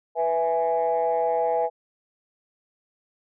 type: chord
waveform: sine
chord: E major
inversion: second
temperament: equal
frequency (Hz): 493.9 / 659.3 / 830.6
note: B4 / E5 / G#5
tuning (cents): 0 / 0 / 0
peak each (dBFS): -24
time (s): 0.15-1.7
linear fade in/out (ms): 50
effects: tanh soft clip ceiling -14 dBFS